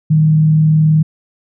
sine tone with frequency modulation, 155.56 Hz, D#3, in tune, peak -7 dBFS, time 0.1-1.03 s, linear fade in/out 10 ms, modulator 39.4 Hz, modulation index 0.23, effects none

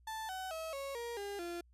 35% pulse tone with pitch steps, 880 / 752.9 / 644.2 / 551.2 / 471.6 / 403.5 / 345.2 Hz, A5 / F#5 / E5 / C#5 / A#4 / G#4 / F4, 0 / +30 / -40 / -10 / +20 / -50 / -20 cents, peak -38 dBFS, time 0.07-1.61 s, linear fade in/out 5 ms, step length 220 ms, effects added 60 Hz sine -62 dBFS peak until 1.73 s + resampled to 32000 Hz

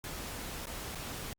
pink noise with dropouts, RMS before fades -41 dBFS, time 0.04-1.33 s, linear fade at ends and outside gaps 1 ms, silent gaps 0.657-0.669 / 0.949-0.955 s, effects Opus 48 kbps

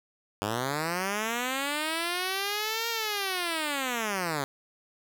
5% pulse linear two-way sweep, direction up then down, 98 to 466.2 to 133.2 Hz, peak -17 dBFS, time 0.42-4.44 s, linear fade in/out 0 ms, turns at 2.89 s, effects none

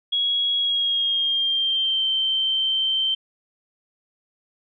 sine tone with pitch glide, 3322 to 3117 Hz, G#7 to G7, 0 to -11 cents, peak -19 dBFS, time 0.12-3.15 s, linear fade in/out 10 ms, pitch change -111 cents, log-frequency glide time 0.57-2.05 s, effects none

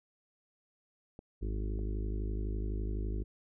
clicks, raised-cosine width 2 ms, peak -33 / -35 dBFS, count 2, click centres 1.191 / 1.791 s
harmonic tone, 51.91 Hz, G#1, in tune, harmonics 1 / 2 / 4 / 5 / 6 / 7 / 8 / 9, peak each -33 / -41 / -46 / -51 / -47 / -47 / -50 / -60 dBFS, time 1.41-3.24 s, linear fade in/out 20 ms
effects none

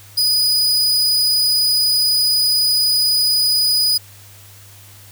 40% pulse tone, 4958 Hz, D#8, 7 cents flat, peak -12 dBFS, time 0.17-3.98 s, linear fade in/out 10 ms, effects added 100 Hz sine -43 dBFS peak until 5.11 s + white hiss -44 dBFS RMS until 5.11 s

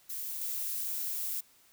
violet noise with level steps, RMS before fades -38 / -35 dBFS, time 0.09-1.41 s, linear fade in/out 10 ms, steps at 0.41 s, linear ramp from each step 5 ms, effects white hiss -63 dBFS RMS until 1.72 s

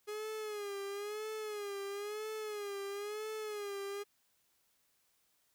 45% pulse tone with vibrato, 415.3 Hz, G#4, in tune, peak -39 dBFS, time 0.07-4.04 s, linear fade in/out 20 ms, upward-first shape sine, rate 1 Hz, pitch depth 81 cents each way, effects white hiss -75 dBFS RMS until 5.54 s

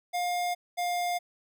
square tone pair in turn, 709 / 706.3 Hz, F5 / F5, +26 / +19 cents, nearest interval unison, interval 7 cents, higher first, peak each -28 dBFS, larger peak neither, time 0.13-0.55 / 0.77-1.19 s, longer neither, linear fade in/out 20 ms, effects none

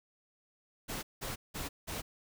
pink noise bursts, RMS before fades -39 dBFS, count 4, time 0.88-2.02 s, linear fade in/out 20 ms, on 150 ms, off 180 ms, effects none

